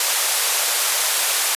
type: band-pass noise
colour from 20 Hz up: white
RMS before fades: -20 dBFS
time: 0-1.55 s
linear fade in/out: 2 ms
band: 500 to 13000 Hz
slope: 24 dB/octave
effects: resampled to 32000 Hz